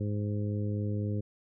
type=harmonic tone; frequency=103.83 Hz; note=G#2; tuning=in tune; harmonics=1 / 2 / 3 / 4 / 5; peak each=-30 / -36 / -40 / -42 / -44 dBFS; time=0-1.21 s; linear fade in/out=10 ms; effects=none